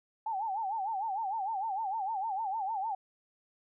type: tone with vibrato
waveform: sine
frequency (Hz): 830.6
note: G#5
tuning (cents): 0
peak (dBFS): -31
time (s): 0.26-2.95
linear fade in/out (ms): 5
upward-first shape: sine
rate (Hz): 6.6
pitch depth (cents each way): 170
effects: none